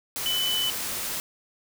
sine tone in noise, 3000 Hz, F#7, 23 cents sharp, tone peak -24 dBFS, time 0.26-0.7 s, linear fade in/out 0 ms, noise white, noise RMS -31 dBFS, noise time 0.16-1.2 s, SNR +4 dB, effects none

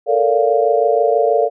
sine chord, Bb major seventh, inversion third, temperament equal with one note detuned, 440 / 466.2 / 575.2 / 698.5 Hz, A4 / Bb4 / D5 / F5, 0 / 0 / -36 / 0 cents, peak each -17 dBFS, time 0.06-1.5 s, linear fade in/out 50 ms, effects none

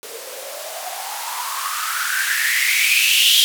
violet noise with band-pass filter sweep, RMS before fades -20 dBFS, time 0.03-3.44 s, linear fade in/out 0 ms, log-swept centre 430 to 3300 Hz, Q 8.6, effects none

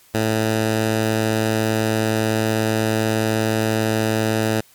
10% pulse tone, 110 Hz, A2, in tune, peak -9 dBFS, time 0.14-4.61 s, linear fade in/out 10 ms, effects white hiss -52 dBFS RMS until 4.74 s + MP3 96 kbps

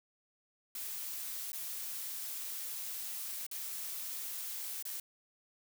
blue noise with dropouts, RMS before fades -41 dBFS, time 0.75-5 s, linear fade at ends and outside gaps 2 ms, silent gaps 1.519-1.53 / 3.466-3.513 / 4.826-4.852 s, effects none

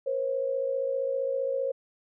sine tone pair together, 482.8 / 538 Hz, B4 / C5, -39 / +48 cents, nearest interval major second, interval 187 cents, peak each -32 / -27 dBFS, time 0.06-1.72 s, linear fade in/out 10 ms, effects none

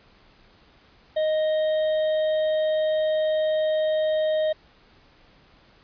harmonic tone with a mistuned harmonic, 622.3 Hz, D#5, in tune, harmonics 1 / 3 / 5 / 6, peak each -20 / -39 / -41 / -41 dBFS, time 1.16-4.53 s, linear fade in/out 10 ms, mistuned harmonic 5, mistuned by +27 cents, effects pink hiss -56 dBFS RMS until 5.83 s + resampled to 11025 Hz

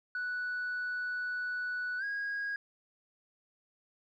sine tone with pitch glide, 1480 to 1642.2 Hz, F#6 to G#6, 0 to -20 cents, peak -31 dBFS, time 0.15-2.56 s, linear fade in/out 2 ms, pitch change +180 cents, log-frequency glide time 1.98-2.04 s, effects tanh soft clip ceiling -31 dBFS

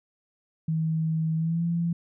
sine tone with pitch glide, 160 to 169.51 Hz, D#3 to E3, +49 to +49 cents, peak -23 dBFS, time 0.68-1.93 s, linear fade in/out 5 ms, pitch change +100 cents, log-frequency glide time 1.36-1.64 s, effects none

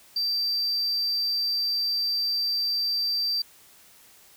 sine tone, 4681 Hz, D8, 7 cents flat, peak -21 dBFS, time 0.16-3.42 s, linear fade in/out 5 ms, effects tanh soft clip ceiling -22 dBFS + white hiss -54 dBFS RMS until 4.36 s

